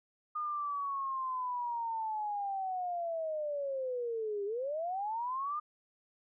sine linear two-way sweep, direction down then up, 1225 to 395.2 to 1225 Hz, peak -33 dBFS, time 0.35-5.6 s, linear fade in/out 10 ms, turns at 4.45 s, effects none

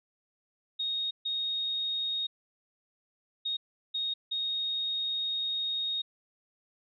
sine tone bursts at uneven times, 3729 Hz, A#7, in tune, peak -29 dBFS, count 5, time 0.79-1.11 / 1.25-2.27 / 3.45-3.57 / 3.94-4.14 / 4.31-6.02 s, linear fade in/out 10 ms, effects none

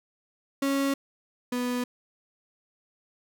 35% pulse tone pair in turn, 275.7 / 246.8 Hz, C#4 / B3, -9 / -1 cents, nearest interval major second, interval 192 cents, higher first, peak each -22 / -25 dBFS, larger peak first, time 0.62-0.94 / 1.52-1.84 s, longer neither, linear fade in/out 5 ms, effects none

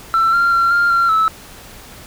sine tone with pitch steps, 1339 / 1385 / 1369 / 1398 / 1374 / 1306 Hz, E6 / F6 / F6 / F6 / F6 / E6, +27 / -15 / -35 / +1 / -29 / -17 cents, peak -9 dBFS, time 0.14-1.28 s, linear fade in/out 0 ms, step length 190 ms, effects tanh soft clip ceiling -9 dBFS + pink hiss -38 dBFS RMS until 2.06 s

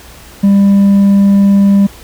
sine tone with hard clipping, 198.8 Hz, G3, 25 cents sharp, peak -5 dBFS, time 0.43-1.87 s, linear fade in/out 10 ms, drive 2 dB, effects added 60 Hz sine -39 dBFS peak until 2.03 s + pink hiss -36 dBFS RMS until 2.03 s

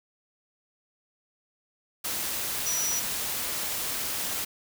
sine tone in noise, 5860 Hz, F#8, 18 cents flat, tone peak -27 dBFS, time 2.66-3 s, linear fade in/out 10 ms, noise white, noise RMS -31 dBFS, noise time 2.04-4.45 s, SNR +1 dB, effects none

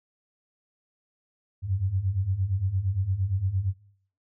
sine beating tone pair, 90.2 / 98.9 Hz, F#2 / G2, -44 / +16 cents, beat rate 8.7 Hz, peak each -29 / -25 dBFS, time 1.62-3.74 s, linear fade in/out 50 ms, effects noise-tail reverb RT60 0.6 s tail -20 dB re dry

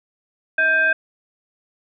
sine tone with frequency modulation, 1578 Hz, G6, 11 cents sharp, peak -14 dBFS, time 0.58-0.93 s, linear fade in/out 5 ms, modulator 938 Hz, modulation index 0.54, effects none

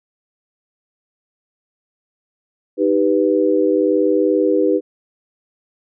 sine chord, Eb augmented, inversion none, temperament equal, 311.1 / 392 / 493.9 Hz, Eb4 / G4 / B4, 0 / 0 / 0 cents, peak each -17 dBFS, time 2.77-4.81 s, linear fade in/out 50 ms, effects none

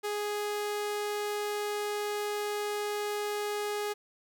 sawtooth tone, 415.3 Hz, G#4, in tune, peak -27 dBFS, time 0.03-3.94 s, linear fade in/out 20 ms, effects none

